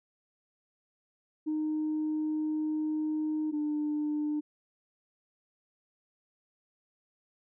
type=tone pair in turn; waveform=sine; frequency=308.3 / 299.5 Hz; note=D#4 / D4; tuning=-16 / +34 cents; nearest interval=minor second; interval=50 cents; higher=first; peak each=-27 dBFS; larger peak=neither; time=1.46-3.52 / 3.52-4.41 s; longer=first; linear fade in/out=20 ms; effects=tanh soft clip ceiling -25 dBFS